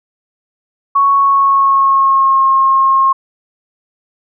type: tone with pitch glide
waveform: sine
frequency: 1110 to 1074.7 Hz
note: C#6 to C6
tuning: +2 to +46 cents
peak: -7 dBFS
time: 0.95-3.13 s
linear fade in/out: 10 ms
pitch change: -56 cents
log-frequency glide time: 1.12-2.45 s
effects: none